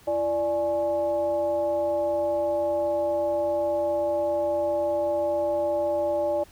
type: tone with frequency modulation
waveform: sine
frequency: 588 Hz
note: D5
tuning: 2 cents sharp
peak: -22 dBFS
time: 0.07-6.44 s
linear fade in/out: 10 ms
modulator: 251 Hz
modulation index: 0.65
effects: pink hiss -54 dBFS RMS until 6.51 s